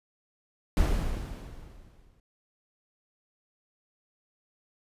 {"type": "noise with exponential decay", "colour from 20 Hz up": "brown", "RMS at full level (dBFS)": -22, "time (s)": [0.77, 2.2], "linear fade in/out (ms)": 1, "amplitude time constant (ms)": 310, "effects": ["resampled to 32000 Hz"]}